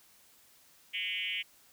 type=tone with frequency modulation; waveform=sine; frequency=2610 Hz; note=E7; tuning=18 cents flat; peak=-32 dBFS; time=0.93-1.43 s; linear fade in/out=20 ms; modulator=190 Hz; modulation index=3; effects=white hiss -62 dBFS RMS until 1.72 s